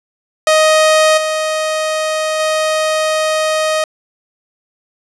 sawtooth tone with level steps, 625 Hz, D#5, 8 cents sharp, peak -4 / -11 / -9 dBFS, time 0.47-3.84 s, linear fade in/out 2 ms, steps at 1.17 / 2.39 s, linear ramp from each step 10 ms, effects resampled to 24000 Hz + 7-bit

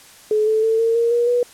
sine tone with pitch steps, 427.8 / 437 / 446.5 / 456.1 / 466 / 476 / 486.3 Hz, A4 / A4 / A4 / A#4 / A#4 / A#4 / B4, -49 / -12 / +25 / -38 / -1 / +36 / -27 cents, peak -14 dBFS, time 0.31-1.43 s, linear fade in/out 2 ms, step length 160 ms, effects white hiss -45 dBFS RMS until 1.53 s + low-pass 11000 Hz 12 dB/octave

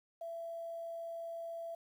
sine tone with quantisation, 669 Hz, E5, 25 cents sharp, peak -40 dBFS, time 0.21-1.75 s, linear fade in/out 5 ms, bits 11, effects none

